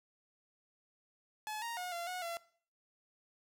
sawtooth tone with pitch steps, 856 / 933 / 722 / 687 / 729 / 679 Hz, A5 / A#5 / F#5 / F5 / F#5 / F5, -48 / +1 / -43 / -29 / -26 / -49 cents, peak -35 dBFS, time 1.47-2.37 s, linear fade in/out 0 ms, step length 150 ms, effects noise-tail reverb RT60 0.5 s tail -19 dB re dry

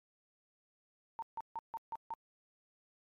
sine tone bursts, 911 Hz, A#5, 40 cents flat, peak -37 dBFS, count 6, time 1.19-2.138 s, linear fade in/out 0 ms, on 33 ms, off 150 ms, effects MP3 64 kbps

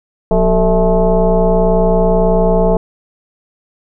sine tone with frequency modulation, 238.1 Hz, A#3, 37 cents sharp, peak -8 dBFS, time 0.31-2.77 s, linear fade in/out 2 ms, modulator 209 Hz, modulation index 2.5, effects none

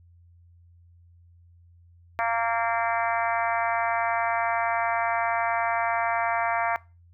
harmonic tone with a mistuned harmonic, 230.7 Hz, A#3, 18 cents flat, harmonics 3 / 4 / 5 / 6 / 7 / 8 / 9 / 10, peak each -27 / -29 / -31 / -33 / -34 / -35 / -36 / -37 dBFS, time 2.19-6.76 s, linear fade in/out 0 ms, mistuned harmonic 8, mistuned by -26 cents, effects noise-tail reverb RT60 0.3 s tail -22 dB re dry + added 86 Hz sine -52 dBFS peak until 7.13 s

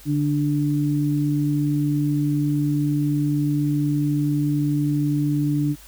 sine tone pair together, 146 / 294.5 Hz, D3 / D4, -10 / +5 cents, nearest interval octave, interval 1215 cents, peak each -21 dBFS, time 0.05-5.76 s, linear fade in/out 50 ms, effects added 50 Hz sine -47 dBFS peak until 5.87 s + white hiss -47 dBFS RMS until 5.87 s

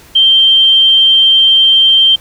sine tone, 3144 Hz, G7, 4 cents sharp, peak -4 dBFS, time 0.15-2.16 s, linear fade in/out 10 ms, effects pink hiss -40 dBFS RMS until 2.2 s

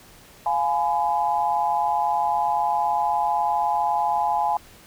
sine chord, F diminished, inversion none, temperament just, 698.5 / 838.1 / 1005.8 Hz, F5 / Ab5 / Cb6, 0 / +16 / +31 cents, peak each -26 / -21 / -27 dBFS, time 0.46-4.57 s, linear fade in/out 2 ms, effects pink hiss -49 dBFS RMS until 4.86 s

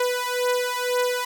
sawtooth beating tone pair, 493.9 / 495.9 Hz, B4 / B4, 0 / +7 cents, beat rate 2 Hz, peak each -21 dBFS, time 0-1.25 s, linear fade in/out 5 ms, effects none

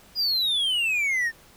triangle exponential sweep, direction down, 4978 to 1788 Hz, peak -20 dBFS, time 0.15-1.32 s, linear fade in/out 50 ms, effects pink hiss -53 dBFS RMS until 1.56 s

